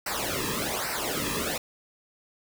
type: noise with flanger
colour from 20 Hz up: pink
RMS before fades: -30 dBFS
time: 0.06-1.58 s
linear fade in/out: 5 ms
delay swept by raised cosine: 0.29 to 1.39 ms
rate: 1.2 Hz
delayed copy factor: -0.85
effects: none